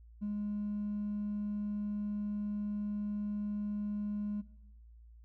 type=tone with hard clipping; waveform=sine; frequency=207.2 Hz; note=G#3; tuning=4 cents flat; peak=-34 dBFS; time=0.21-4.42 s; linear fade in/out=20 ms; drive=1 dB; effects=noise-tail reverb RT60 0.9 s tail -18 dB re dry + added 57 Hz sine -53 dBFS peak until 5.24 s